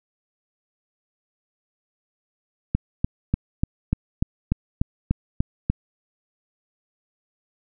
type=click train; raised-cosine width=5 ms; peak=-7 dBFS; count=11; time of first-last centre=2.75-5.7 s; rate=3.39 Hz; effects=none